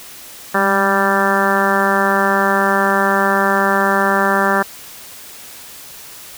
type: harmonic tone with a mistuned harmonic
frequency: 196 Hz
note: G3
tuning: in tune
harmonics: 1 / 2 / 3 / 4 / 5 / 6 / 7 / 8 / 9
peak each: -21 / -21 / -21 / -21 / -21 / -21 / -21 / -21 / -21 dBFS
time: 0.54-4.63 s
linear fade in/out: 10 ms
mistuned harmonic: 1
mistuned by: +36 cents
effects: white hiss -36 dBFS RMS until 6.37 s